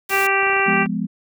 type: noise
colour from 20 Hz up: white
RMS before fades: -30 dBFS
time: 0.09-0.27 s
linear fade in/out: 5 ms
type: harmonic tone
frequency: 391.1 Hz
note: G4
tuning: 4 cents flat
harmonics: 1 / 2 / 3 / 4 / 5 / 6 / 7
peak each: -23 / -23 / -23 / -23 / -23 / -23 / -23 dBFS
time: 0.09-0.87 s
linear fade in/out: 50 ms
type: clicks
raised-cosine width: 0.5 ms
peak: -19 dBFS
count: 11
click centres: 0.43 / 0.468 / 0.499 / 0.532 / 0.566 / 0.597 / 0.7 / 0.733 / 0.767 / 0.825 / 0.86 s
type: chord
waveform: sine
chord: F diminished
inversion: none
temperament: equal with one note detuned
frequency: 174.61 / 207.7 / 249.4 Hz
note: F3 / Ab3 / Cb4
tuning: 0 / 0 / +17 cents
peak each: -25 / -23 / -26 dBFS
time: 0.66-1.07 s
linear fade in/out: 20 ms
effects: none